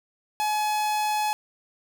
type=tone; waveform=45% pulse; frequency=848 Hz; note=G#5; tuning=36 cents sharp; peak=-23 dBFS; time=0.4-1.33 s; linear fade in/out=0 ms; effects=none